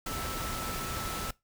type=tone in noise; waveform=sine; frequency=1318.5 Hz; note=E6; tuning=in tune; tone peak=-39 dBFS; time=0.06-1.31 s; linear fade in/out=5 ms; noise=pink; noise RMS=-36 dBFS; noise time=0.06-1.31 s; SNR=-6 dB; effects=noise-tail reverb RT60 0.2 s tail -21 dB re dry